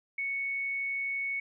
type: tone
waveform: sine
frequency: 2217 Hz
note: C#7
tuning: in tune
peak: -30 dBFS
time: 0.18-1.4 s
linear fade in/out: 5 ms
effects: none

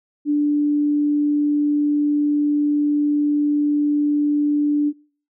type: tone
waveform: sine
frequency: 293.7 Hz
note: D4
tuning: in tune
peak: -15 dBFS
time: 0.25-4.93 s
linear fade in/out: 50 ms
effects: noise-tail reverb RT60 0.5 s tail -26 dB re dry

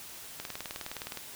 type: click train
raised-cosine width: 0.2 ms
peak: -20 dBFS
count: 16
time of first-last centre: 0.4-1.173 s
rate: 19.4 Hz
effects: white hiss -46 dBFS RMS until 1.35 s

